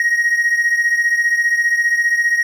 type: beating tone pair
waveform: triangle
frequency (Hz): 1881 / 1896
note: A#6 / A#6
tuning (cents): +15 / +29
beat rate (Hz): 15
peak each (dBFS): -12 / -17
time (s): 0-2.43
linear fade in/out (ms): 2
effects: tanh soft clip ceiling -5 dBFS